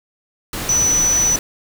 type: tone in noise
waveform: sine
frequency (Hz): 5960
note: F#8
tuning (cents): +12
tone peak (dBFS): -13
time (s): 0.69-1.36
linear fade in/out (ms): 2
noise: pink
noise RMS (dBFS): -25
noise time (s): 0.53-1.39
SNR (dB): +9
effects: none